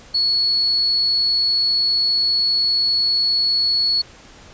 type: tone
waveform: sine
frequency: 4385 Hz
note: C#8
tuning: 20 cents flat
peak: -15 dBFS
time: 0.14-4.02 s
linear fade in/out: 10 ms
effects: pink hiss -44 dBFS RMS until 4.53 s + resampled to 16000 Hz